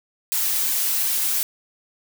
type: noise with flanger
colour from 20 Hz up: blue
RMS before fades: -22 dBFS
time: 0.32-1.43 s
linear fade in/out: 0 ms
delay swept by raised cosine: 1.4 to 7.4 ms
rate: 2.6 Hz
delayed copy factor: -0.75
effects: none